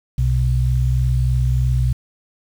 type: tone pair together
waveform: sine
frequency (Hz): 62.5 / 125.72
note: B1 / B2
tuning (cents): +21 / +31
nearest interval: octave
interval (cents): 1210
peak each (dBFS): -17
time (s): 0.18-1.93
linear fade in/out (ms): 5
effects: 7-bit